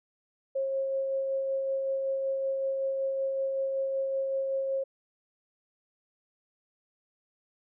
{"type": "tone with tremolo", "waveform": "sine", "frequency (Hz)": 539, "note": "C#5", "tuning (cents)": -49, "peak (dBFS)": -26, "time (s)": [0.55, 4.84], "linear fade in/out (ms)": 10, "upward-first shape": "sine", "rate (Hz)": 5.3, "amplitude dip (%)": 25, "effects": []}